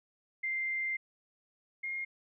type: tone pair in turn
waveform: sine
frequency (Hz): 2093 / 2133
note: C7 / C7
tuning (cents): 0 / +33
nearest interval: unison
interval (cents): 33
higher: second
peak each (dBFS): -31 / -34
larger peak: first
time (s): 0.43-0.97 / 1.83-2.05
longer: first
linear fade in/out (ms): 10
effects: none